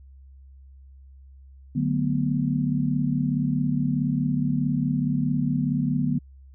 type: chord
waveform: sine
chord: B minor seventh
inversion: first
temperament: just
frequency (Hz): 148.16 / 185.21 / 222.2 / 246.9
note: D3 / F#3 / A3 / B3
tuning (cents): +16 / +2 / +17 / 0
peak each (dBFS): -25 / -29 / -30 / -25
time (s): 1.75-6.19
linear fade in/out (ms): 10
effects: added 67 Hz sine -45 dBFS peak until 6.54 s